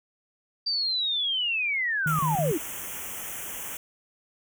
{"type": "linear sweep", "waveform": "sine", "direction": "down", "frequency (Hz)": [4699, 277.2], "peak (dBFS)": -24, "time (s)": [0.66, 2.58], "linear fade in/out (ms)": 10}
{"type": "tone bursts", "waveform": "sine", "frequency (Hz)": 155.56, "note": "D#3", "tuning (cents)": 0, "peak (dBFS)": -25, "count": 3, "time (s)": [2.06, 2.516], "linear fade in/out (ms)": 2, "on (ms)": 130, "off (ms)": 33}
{"type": "band-stop noise", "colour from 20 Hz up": "white", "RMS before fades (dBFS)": -36, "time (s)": [2.07, 3.77], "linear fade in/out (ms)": 2, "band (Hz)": [3300, 5800], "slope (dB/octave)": 96}
{"effects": []}